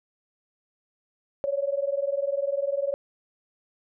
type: tone pair together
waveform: sine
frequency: 549 / 569 Hz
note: C#5 / C#5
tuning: -17 / +45 cents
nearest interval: minor second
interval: 62 cents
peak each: -27 / -27 dBFS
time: 1.44-2.94 s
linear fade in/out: 0 ms
effects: none